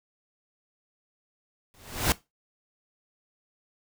pink noise with exponential growth, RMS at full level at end -20 dBFS, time 1.74-2.12 s, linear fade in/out 0 ms, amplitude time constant 82 ms, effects noise-tail reverb RT60 0.2 s tail -18 dB re dry

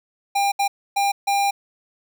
square tone bursts at uneven times, 800 Hz, G5, 35 cents sharp, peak -18 dBFS, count 4, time 0.35-0.52 / 0.59-0.68 / 0.96-1.12 / 1.27-1.51 s, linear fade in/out 10 ms, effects none

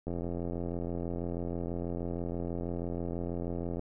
click train, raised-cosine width 2 ms, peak -23 dBFS, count 322, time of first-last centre 0.07-3.794 s, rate 86.2 Hz, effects none

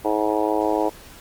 harmonic tone, 106.8 Hz, G#2, 49 cents sharp, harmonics 3 / 4 / 5 / 6 / 7 / 8 / 9, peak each -24 / -25 / -26 / -27 / -27 / -28 / -29 dBFS, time 0.04-0.9 s, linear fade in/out 20 ms, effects pink hiss -44 dBFS RMS until 1.2 s + Opus 32 kbps

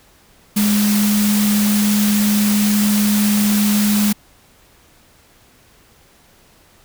sine tone in noise, 207.7 Hz, G#3, in tune, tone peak -13 dBFS, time 0.56-4.13 s, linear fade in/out 10 ms, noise white, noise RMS -22 dBFS, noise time 0.56-4.13 s, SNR +6 dB, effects pink hiss -51 dBFS RMS until 6.84 s

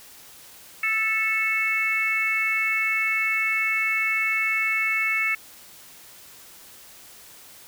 harmonic tone, 440 Hz, A4, in tune, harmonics 3 / 4 / 5 / 6, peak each -32 / -31 / -22 / -29 dBFS, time 0.83-5.35 s, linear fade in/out 5 ms, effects white hiss -47 dBFS RMS until 7.67 s

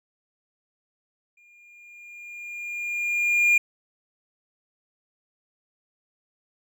triangle tone with exponential growth, 2414 Hz, D7, 47 cents sharp, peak -13 dBFS, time 1.37-3.58 s, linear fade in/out 5 ms, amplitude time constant 480 ms, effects none

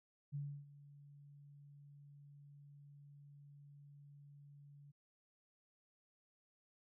sine tone with ADSR envelope, 143.2 Hz, D3, 43 cents flat, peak -39 dBFS, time 0.32-4.92 s, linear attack 31 ms, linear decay 300 ms, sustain -18 dB, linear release 17 ms, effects none

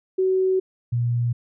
sine tone pair in turn, 376.1 / 119.63 Hz, F#4 / A#2, +28 / +45 cents, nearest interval octave + minor sixth, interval 1983 cents, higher first, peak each -17 / -19 dBFS, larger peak first, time 0.18-0.6 / 0.92-1.33 s, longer first, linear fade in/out 10 ms, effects none

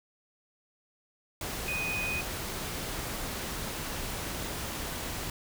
sine tone in noise, 2492 Hz, D#7, 2 cents sharp, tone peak -31 dBFS, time 1.68-2.21 s, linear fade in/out 2 ms, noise pink, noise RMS -36 dBFS, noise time 1.41-5.3 s, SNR +2 dB, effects none

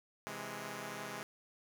5% pulse chord, C augmented, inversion none, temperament equal, 130.81 / 164.81 / 207.7 Hz, C3 / E3 / G#3, 0 / 0 / 0 cents, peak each -36 / -37 / -33 dBFS, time 0.27-1.23 s, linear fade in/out 0 ms, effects none

